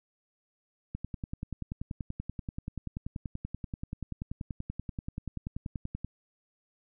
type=click train; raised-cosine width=5 ms; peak=-23 dBFS; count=54; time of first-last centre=0.95-6.046 s; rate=10.4 Hz; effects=none